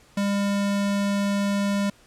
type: tone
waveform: square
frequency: 200.8 Hz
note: G3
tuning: 42 cents sharp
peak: -22 dBFS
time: 0.17-1.9 s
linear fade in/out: 5 ms
effects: pink hiss -55 dBFS RMS until 2.06 s + low-pass 10000 Hz 12 dB/octave